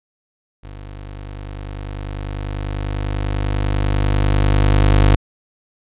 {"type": "tone with level ramp", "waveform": "25% pulse", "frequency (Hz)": 50.1, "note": "G1", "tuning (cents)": 38, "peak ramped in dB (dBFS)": [-29, -5], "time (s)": [0.63, 5.16], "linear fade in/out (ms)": 10, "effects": ["resampled to 8000 Hz"]}